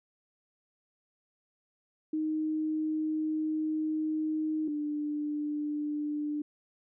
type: tone pair in turn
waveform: sine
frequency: 311.1 / 297.2 Hz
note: D#4 / D4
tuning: 0 / +21 cents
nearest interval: minor second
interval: 79 cents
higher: first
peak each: -28 / -30 dBFS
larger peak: first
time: 2.13-4.68 / 4.68-6.42 s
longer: first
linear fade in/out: 5 ms
effects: none